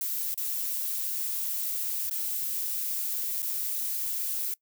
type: noise with dropouts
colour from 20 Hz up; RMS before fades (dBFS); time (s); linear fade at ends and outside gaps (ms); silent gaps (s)
violet; -31; 0.01-4.54; 2; 0.342-0.376 / 2.097-2.11 / 3.421-3.427
effects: noise-tail reverb RT60 0.1 s tail -23 dB re dry